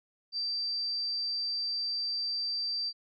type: tone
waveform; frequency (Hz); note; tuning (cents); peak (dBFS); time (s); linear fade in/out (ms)
sine; 4679; D8; -7; -30; 0.32-2.93; 50
effects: none